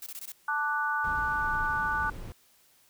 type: noise bursts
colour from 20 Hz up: blue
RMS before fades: -40 dBFS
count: 5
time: 0.02-0.32 s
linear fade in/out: 2 ms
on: 44 ms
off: 20 ms
type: chord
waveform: sine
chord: D major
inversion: second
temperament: equal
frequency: 880 / 1174.7 / 1480 Hz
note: A5 / D6 / F#6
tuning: 0 / 0 / 0 cents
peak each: -32 / -32 / -29 dBFS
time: 0.48-2.1 s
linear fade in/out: 5 ms
type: noise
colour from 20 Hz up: brown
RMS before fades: -39 dBFS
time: 1.04-2.32 s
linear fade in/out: 0 ms
effects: white hiss -63 dBFS RMS until 2.89 s